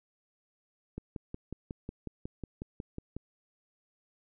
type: click train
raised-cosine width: 3 ms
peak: -25 dBFS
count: 13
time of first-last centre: 0.98-3.166 s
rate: 5.49 Hz
effects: none